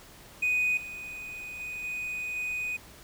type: tone with level steps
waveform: triangle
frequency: 2489 Hz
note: D#7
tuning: in tune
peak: -21 / -36 / -33 / -30 / -28 dBFS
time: 0.42-2.77 s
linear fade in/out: 10 ms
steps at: 0.77 / 1.6 / 1.84 / 2.36 s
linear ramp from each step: 2 ms
effects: tanh soft clip ceiling -19 dBFS + pink hiss -51 dBFS RMS until 3.03 s